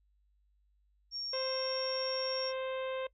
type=tone; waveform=sine; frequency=5530 Hz; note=F8; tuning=18 cents flat; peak=-36 dBFS; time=1.11-2.53 s; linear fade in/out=50 ms
type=harmonic tone; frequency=523.3 Hz; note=C5; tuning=in tune; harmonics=1 / 2 / 3 / 4 / 5 / 6 / 7; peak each=-35 / -44 / -49 / -50 / -49 / -52 / -53 dBFS; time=1.33-3.07 s; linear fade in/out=5 ms
effects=noise-tail reverb RT60 0.1 s tail -21 dB re dry + added 50 Hz sine -68 dBFS peak until 3.13 s